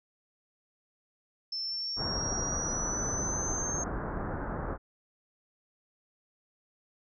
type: exponential sweep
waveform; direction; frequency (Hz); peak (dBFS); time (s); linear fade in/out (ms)
sine; up; 5300 to 6430; -32; 1.52-3.84; 5
type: low-pass noise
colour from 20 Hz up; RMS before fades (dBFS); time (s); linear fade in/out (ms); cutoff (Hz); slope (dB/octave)
pink; -35; 1.96-4.78; 50; 1600; 48
effects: none